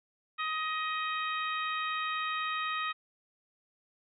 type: harmonic tone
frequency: 628 Hz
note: D#5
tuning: 16 cents sharp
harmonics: 2 / 3 / 4 / 5 / 6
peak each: -33 / -38 / -39 / -44 / -42 dBFS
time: 0.38-2.93 s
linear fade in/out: 20 ms
effects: none